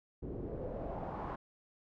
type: noise with low-pass filter sweep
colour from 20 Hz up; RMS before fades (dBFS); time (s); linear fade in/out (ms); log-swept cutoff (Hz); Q
pink; -41; 0.22-1.36; 10; 350 to 1100; 2.3
effects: none